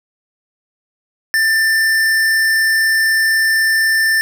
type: tone with tanh clipping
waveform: sine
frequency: 1782 Hz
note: A6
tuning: 22 cents sharp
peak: -13 dBFS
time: 1.34-4.21 s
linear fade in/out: 0 ms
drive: 18 dB
effects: none